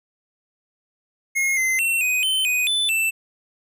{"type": "tone with pitch steps", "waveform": "square", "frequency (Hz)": [2154, 2064, 2711, 2501, 3071, 2493, 3504, 2661], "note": ["C7", "C7", "E7", "D#7", "G7", "D#7", "A7", "E7"], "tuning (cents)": [50, -24, 48, 8, -36, 3, -8, 16], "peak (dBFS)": -19, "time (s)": [1.35, 3.11], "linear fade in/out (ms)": 20, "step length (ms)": 220, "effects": []}